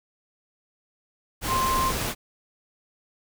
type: tone in noise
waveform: sine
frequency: 1049 Hz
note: C6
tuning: 4 cents sharp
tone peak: -22 dBFS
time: 1.47-1.93 s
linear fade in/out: 50 ms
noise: pink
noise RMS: -28 dBFS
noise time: 1.41-2.15 s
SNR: +3 dB
effects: none